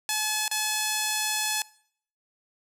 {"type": "tone with dropouts", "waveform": "5% pulse", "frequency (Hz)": 857, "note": "A5", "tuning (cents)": -46, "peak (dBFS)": -13, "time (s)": [0.09, 1.62], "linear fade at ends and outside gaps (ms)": 1, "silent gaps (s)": [0.48, 0.513], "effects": ["noise-tail reverb RT60 0.6 s tail -22 dB re dry"]}